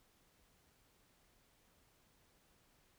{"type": "silence", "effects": ["pink hiss -72 dBFS RMS until 2.98 s"]}